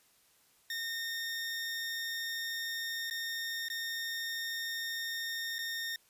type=tone with dropouts; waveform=20% pulse; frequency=1833 Hz; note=A#6; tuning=30 cents flat; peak=-30 dBFS; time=0.7-5.96 s; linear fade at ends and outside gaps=2 ms; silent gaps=3.1-3.109 / 3.685-3.7 / 5.584-5.589 s; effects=white hiss -67 dBFS RMS until 6.09 s + resampled to 32000 Hz